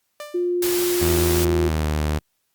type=tone with exponential decay; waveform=sawtooth; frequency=593 Hz; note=D5; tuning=17 cents sharp; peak=-26 dBFS; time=0.2-0.63 s; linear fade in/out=1 ms; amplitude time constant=92 ms
type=tone; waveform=sine; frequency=353.6 Hz; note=F4; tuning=22 cents sharp; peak=-19 dBFS; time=0.34-1.69 s; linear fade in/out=10 ms
type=noise; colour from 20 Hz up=white; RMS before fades=-26 dBFS; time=0.62-1.45 s; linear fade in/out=5 ms
type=tone with pitch glide; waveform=sawtooth; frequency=81.9 to 75.98 Hz; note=E2 to D#2; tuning=-11 to -41 cents; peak=-16 dBFS; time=1.01-2.19 s; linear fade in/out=10 ms; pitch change=-130 cents; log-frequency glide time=1.51-1.9 s
effects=white hiss -71 dBFS RMS until 2.54 s + Opus 48 kbps